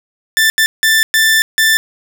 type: tone bursts at uneven times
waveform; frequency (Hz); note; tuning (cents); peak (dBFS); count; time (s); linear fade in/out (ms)
sawtooth; 1771; A6; +11; -5; 5; 0.37-0.5 / 0.58-0.66 / 0.83-1.03 / 1.14-1.42 / 1.58-1.77; 0
effects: none